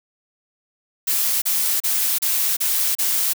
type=noise bursts; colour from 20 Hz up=blue; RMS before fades=-20 dBFS; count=6; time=1.07-3.335 s; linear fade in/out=10 ms; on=350 ms; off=33 ms; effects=none